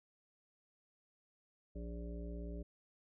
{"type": "harmonic tone", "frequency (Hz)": 58.27, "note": "A#1", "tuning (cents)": 0, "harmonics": [1, 3, 5, 7, 9, 10], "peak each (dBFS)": [-43, -49, -52, -53, -64, -55], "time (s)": [1.75, 2.63], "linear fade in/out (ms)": 10, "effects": []}